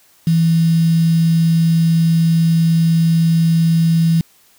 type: tone with quantisation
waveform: sine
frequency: 164.81 Hz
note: E3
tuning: in tune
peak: -10 dBFS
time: 0.27-4.21 s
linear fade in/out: 2 ms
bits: 5
effects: white hiss -52 dBFS RMS until 4.58 s